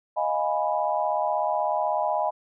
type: chord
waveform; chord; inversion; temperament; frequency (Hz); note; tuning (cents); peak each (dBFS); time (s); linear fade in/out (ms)
sine; F half-diminished seventh; third; equal; 622.3 / 698.5 / 830.6 / 987.8; Eb5 / F5 / Ab5 / Cb6; 0 / 0 / 0 / 0; -27 / -29 / -27 / -29; 0.16-2.31; 20
effects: none